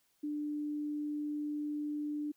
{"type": "tone", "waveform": "sine", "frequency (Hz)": 296.7, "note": "D4", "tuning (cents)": 18, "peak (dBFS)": -34, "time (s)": [0.23, 2.32], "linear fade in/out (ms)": 10, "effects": ["white hiss -74 dBFS RMS until 2.36 s"]}